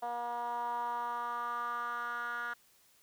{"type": "tone with band-pass filter sweep", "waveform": "10% pulse", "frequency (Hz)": 239, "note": "A#3", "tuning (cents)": 43, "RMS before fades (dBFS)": -37, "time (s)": [0.02, 2.54], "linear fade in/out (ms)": 10, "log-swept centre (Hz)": [790, 1500], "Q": 4.9, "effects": ["white hiss -66 dBFS RMS until 3.02 s"]}